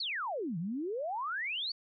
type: exponential two-way sweep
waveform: sine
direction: down then up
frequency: 4639 to 155.56 to 4639 Hz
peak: -33 dBFS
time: 0-1.72 s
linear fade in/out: 5 ms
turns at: 0.58 s
effects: none